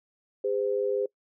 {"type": "tone pair together", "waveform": "sine", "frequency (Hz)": [405.6, 511], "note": ["G#4", "C5"], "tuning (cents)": [-41, -41], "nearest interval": "major third", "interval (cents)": 400, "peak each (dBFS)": [-27, -28], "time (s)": [0.44, 1.06], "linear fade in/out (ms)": 5, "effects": ["noise-tail reverb RT60 0.1 s tail -23 dB re dry"]}